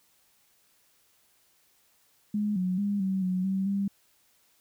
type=tone with pitch steps; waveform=sine; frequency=208.8 / 183.3 / 202.8 / 190.7 / 184 / 191.9 / 198.4 Hz; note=G#3 / F#3 / G#3 / G3 / F#3 / G3 / G3; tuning=+10 / -16 / -41 / -47 / -9 / -37 / +21 cents; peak=-25 dBFS; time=2.34-3.88 s; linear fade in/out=5 ms; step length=220 ms; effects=white hiss -66 dBFS RMS until 4.6 s